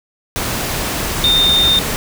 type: tone in noise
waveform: sine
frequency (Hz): 3638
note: A#7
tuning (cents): -43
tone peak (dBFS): -10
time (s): 1.24-1.79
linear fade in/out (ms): 0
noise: pink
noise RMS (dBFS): -20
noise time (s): 0.36-1.96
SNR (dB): +7
effects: none